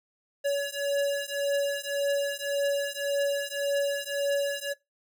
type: beating tone pair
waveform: square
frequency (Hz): 564 / 565.8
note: C#5 / C#5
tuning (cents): +30 / +35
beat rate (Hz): 1.8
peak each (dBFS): -30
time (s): 0.44-4.74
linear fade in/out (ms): 20
effects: noise-tail reverb RT60 0.2 s tail -21 dB re dry